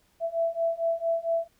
sine beating tone pair, 663 / 667.4 Hz, E5 / E5, +10 / +21 cents, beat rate 4.4 Hz, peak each -28 / -27 dBFS, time 0.2-1.48 s, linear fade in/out 50 ms, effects pink hiss -66 dBFS RMS until 1.59 s

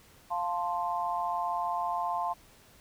sine chord, F major, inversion none, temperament equal, 698.5 / 880 / 1046.5 Hz, F5 / A5 / C6, 0 / 0 / 0 cents, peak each -33 dBFS, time 0.3-2.34 s, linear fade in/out 20 ms, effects pink hiss -58 dBFS RMS until 2.8 s

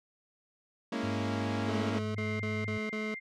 sawtooth chord, A# half-diminished seventh, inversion third, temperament equal with one note detuned, 207.7 / 231.6 / 277.2 / 329.6 Hz, G#3 / A#3 / C#4 / E4, 0 / -11 / 0 / 0 cents, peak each -35 / -31 / -33 / -37 dBFS, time 0.92-1.99 s, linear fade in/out 5 ms
sine tone with pitch glide, 101 to 102.88 Hz, G#2 to G#2, -48 to -16 cents, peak -35 dBFS, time 1.03-2.78 s, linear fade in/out 10 ms, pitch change +32 cents, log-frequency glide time 1.31-2.16 s
25% pulse tone bursts, 215.2 Hz, A3, 38 cents flat, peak -30 dBFS, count 6, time 1.68-3.145 s, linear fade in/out 5 ms, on 220 ms, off 29 ms
sine tone, 2102 Hz, C7, 7 cents sharp, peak -38 dBFS, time 2.16-3.2 s, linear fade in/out 20 ms
effects low-pass 5000 Hz 12 dB/octave

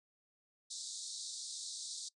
pink band-pass noise, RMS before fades -45 dBFS, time 0.7-2.09 s, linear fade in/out 10 ms, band 3700 to 9100 Hz, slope 96 dB/octave, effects noise-tail reverb RT60 0.1 s tail -21 dB re dry

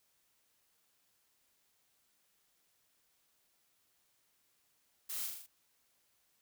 blue noise with echo, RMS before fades -41 dBFS, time 5.09-5.27 s, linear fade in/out 10 ms, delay 39 ms, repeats 5, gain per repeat -3 dB, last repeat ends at 5.465 s, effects white hiss -75 dBFS RMS until 6.41 s

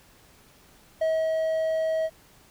triangle tone with ADSR envelope, 640 Hz, D#5, 49 cents sharp, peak -19 dBFS, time 1.01-2.1 s, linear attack 7 ms, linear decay 260 ms, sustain -2 dB, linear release 49 ms, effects pink hiss -56 dBFS RMS until 2.5 s

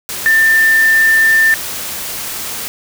sine tone in noise, 1788 Hz, A6, 27 cents sharp, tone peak -7 dBFS, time 0.26-1.54 s, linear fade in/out 0 ms, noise white, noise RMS -23 dBFS, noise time 0.09-2.68 s, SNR +13 dB, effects none

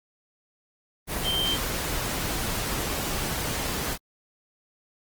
sine tone in noise, 3136 Hz, G7, in tune, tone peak -24 dBFS, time 1.23-1.58 s, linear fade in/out 50 ms, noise pink, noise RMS -29 dBFS, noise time 1.07-3.98 s, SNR +2 dB, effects Opus 24 kbps

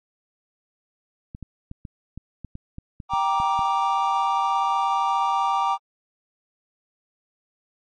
clicks, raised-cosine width 5 ms, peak -23 dBFS, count 12, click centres 1.349 / 1.427 / 1.714 / 1.852 / 2.176 / 2.447 / 2.554 / 2.784 / 3.002 / 3.136 / 3.401 / 3.592 s
triangle chord, G minor, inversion none, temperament just, 784 / 940.8 / 1176 Hz, G5 / Bb5 / D6, 0 / +16 / +2 cents, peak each -22 dBFS, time 3.09-5.78 s, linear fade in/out 50 ms
effects MP3 32 kbps

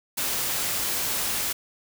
white noise, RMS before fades -27 dBFS, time 0.17-1.53 s, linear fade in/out 10 ms, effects none

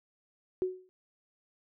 sine tone with exponential decay, 370 Hz, F#4, in tune, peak -24 dBFS, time 0.62-0.89 s, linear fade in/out 0 ms, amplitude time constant 57 ms, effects none

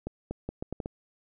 accelerating click train, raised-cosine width 2 ms, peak -20 dBFS, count 7, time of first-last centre 0.07-0.859 s, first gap 240 ms, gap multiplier 0.75, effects none

